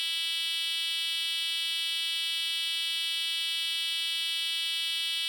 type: tone with high-pass filter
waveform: 5% pulse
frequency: 329.6 Hz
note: E4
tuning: in tune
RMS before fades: -31 dBFS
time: 0-5.28 s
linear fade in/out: 0 ms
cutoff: 3200 Hz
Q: 4.4
effects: none